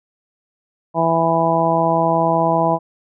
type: harmonic tone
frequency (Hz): 165.1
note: E3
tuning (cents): +3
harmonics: 1 / 2 / 3 / 4 / 5 / 6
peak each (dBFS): -22 / -23 / -24 / -18 / -20 / -20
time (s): 0.94-2.79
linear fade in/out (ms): 50
effects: none